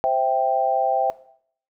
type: chord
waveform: sine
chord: C major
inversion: none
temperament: equal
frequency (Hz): 523.3 / 659.3 / 784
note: C5 / E5 / G5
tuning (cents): 0 / 0 / 0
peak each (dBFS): -25 / -21 / -20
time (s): 0.04-1.1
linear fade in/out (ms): 0
effects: noise-tail reverb RT60 0.6 s tail -18 dB re dry